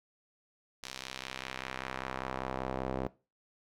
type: tone with band-pass filter sweep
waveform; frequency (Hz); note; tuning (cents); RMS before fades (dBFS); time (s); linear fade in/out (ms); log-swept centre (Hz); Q
sawtooth; 65.1; C2; -8; -39; 0.83-3.07; 0; 4900 to 490; 0.97
effects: noise-tail reverb RT60 0.3 s tail -19 dB re dry